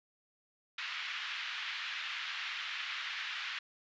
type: band-pass noise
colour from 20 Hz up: white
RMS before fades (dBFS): -40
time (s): 0.78-3.59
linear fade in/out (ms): 5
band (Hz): 1300 to 3400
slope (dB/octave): 24
effects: resampled to 16000 Hz